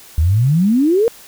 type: exponential sweep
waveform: sine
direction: up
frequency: 73.42 to 482.8 Hz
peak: -10 dBFS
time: 0.18-1.08 s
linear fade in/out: 0 ms
effects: white hiss -41 dBFS RMS until 1.27 s